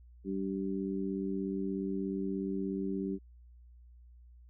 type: harmonic tone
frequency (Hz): 96.8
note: G2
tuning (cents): -21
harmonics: 2 / 3 / 4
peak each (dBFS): -35 / -37 / -38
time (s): 0.24-3.19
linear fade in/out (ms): 50
effects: added 60 Hz sine -53 dBFS peak until 4.49 s